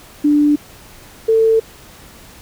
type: tone pair in turn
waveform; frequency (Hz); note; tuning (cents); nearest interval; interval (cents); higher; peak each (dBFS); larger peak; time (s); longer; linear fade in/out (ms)
sine; 294.5 / 446.8; D4 / A4; +5 / +27; perfect fifth; 722; second; -9; neither; 0.24-0.56 / 1.28-1.6; neither; 10
effects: pink hiss -41 dBFS RMS until 2.41 s